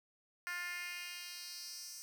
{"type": "tone with high-pass filter sweep", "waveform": "10% pulse", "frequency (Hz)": 353, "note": "F4", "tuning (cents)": 19, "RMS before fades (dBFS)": -45, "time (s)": [0.47, 2.02], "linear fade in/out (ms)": 0, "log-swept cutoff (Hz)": [1600, 6600], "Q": 2.3, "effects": []}